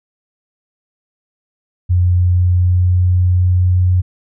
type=tone with pitch glide; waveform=sine; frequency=89.3 to 90.81 Hz; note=F2 to F#2; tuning=+39 to -32 cents; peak=-9 dBFS; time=1.89-4.02 s; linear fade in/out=20 ms; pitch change=+29 cents; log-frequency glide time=2.12-3.88 s; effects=none